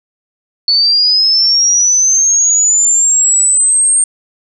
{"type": "linear sweep", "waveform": "sine", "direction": "up", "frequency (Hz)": [4435, 8670], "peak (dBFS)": -7, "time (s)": [0.68, 4.04], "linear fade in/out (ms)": 2, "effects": []}